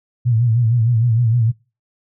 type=tone with vibrato; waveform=sine; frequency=116.6 Hz; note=A#2; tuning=1 cent sharp; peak=-12 dBFS; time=0.25-1.52 s; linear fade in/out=20 ms; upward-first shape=sine; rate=6.5 Hz; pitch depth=100 cents each way; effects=noise-tail reverb RT60 0.3 s tail -23 dB re dry